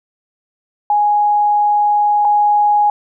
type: tone pair in turn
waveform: sine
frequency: 830.6 / 830.6 Hz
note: G#5 / G#5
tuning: 0 / 0 cents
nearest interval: unison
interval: 0 cents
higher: neither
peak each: -10 / -9 dBFS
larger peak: second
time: 0.9-2.25 / 2.25-2.9 s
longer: first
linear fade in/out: 2 ms
effects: none